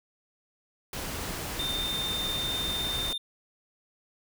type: noise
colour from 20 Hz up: pink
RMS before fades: -35 dBFS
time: 0.93-3.13 s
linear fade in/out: 2 ms
type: tone with tremolo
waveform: triangle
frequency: 3616 Hz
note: A7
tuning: 47 cents sharp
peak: -27 dBFS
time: 1.59-3.18 s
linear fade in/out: 5 ms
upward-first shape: sine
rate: 20 Hz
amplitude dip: 30%
effects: none